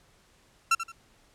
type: tone with echo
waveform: 30% pulse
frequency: 1352 Hz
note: E6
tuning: 43 cents sharp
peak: -17 dBFS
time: 0.71-0.75 s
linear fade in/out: 5 ms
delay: 85 ms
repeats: 2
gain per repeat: -11 dB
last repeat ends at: 0.92 s
effects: pink hiss -62 dBFS RMS until 1.34 s + low-pass 10000 Hz 12 dB/octave